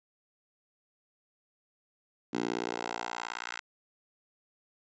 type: tone with high-pass filter sweep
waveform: 10% pulse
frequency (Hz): 58.7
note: A#1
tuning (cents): +13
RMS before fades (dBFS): -36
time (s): 2.33-3.6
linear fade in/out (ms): 10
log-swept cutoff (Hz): 270 to 1600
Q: 1.6
effects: resampled to 16000 Hz